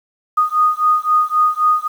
sine beating tone pair, 1235 / 1238.8 Hz, D#6 / D#6, -13 / -8 cents, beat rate 3.8 Hz, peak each -15 dBFS, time 0.37-1.88 s, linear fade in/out 10 ms, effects 7-bit

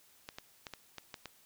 clicks, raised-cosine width 0.2 ms, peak -25 dBFS, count 7, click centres 0.289 / 0.385 / 0.668 / 0.737 / 0.983 / 1.142 / 1.257 s, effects white hiss -64 dBFS RMS until 1.45 s

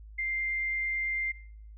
sine tone, 2097 Hz, C7, 3 cents sharp, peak -29 dBFS, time 0.18-1.32 s, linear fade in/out 10 ms, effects noise-tail reverb RT60 0.6 s tail -19 dB re dry + added 53 Hz sine -45 dBFS peak until 1.77 s

